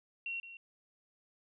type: tone with echo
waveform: sine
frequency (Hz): 2736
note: F7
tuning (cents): -36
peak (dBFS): -36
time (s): 0.26-0.4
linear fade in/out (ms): 2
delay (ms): 170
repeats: 1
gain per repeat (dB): -11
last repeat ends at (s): 0.57
effects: none